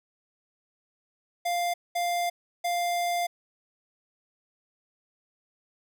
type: tone bursts at uneven times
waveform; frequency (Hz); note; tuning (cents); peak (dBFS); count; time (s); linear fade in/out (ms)
square; 698.5; F5; 0; -26; 3; 1.45-1.74 / 1.95-2.3 / 2.64-3.27; 10
effects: none